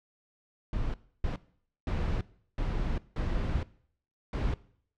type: noise bursts at uneven times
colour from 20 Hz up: brown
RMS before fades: -30 dBFS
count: 6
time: 0.73-0.94 / 1.24-1.36 / 1.87-2.21 / 2.58-2.98 / 3.16-3.63 / 4.33-4.54 s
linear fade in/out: 2 ms
effects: noise-tail reverb RT60 0.6 s tail -20 dB re dry + low-pass 4000 Hz 12 dB/octave